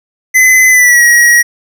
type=tone with pitch glide; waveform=square; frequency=2029 to 1904.1 Hz; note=B6 to A#6; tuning=+46 to +36 cents; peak=-4 dBFS; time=0.34-1.43 s; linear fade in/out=20 ms; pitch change=-110 cents; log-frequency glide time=0.69-1.03 s; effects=none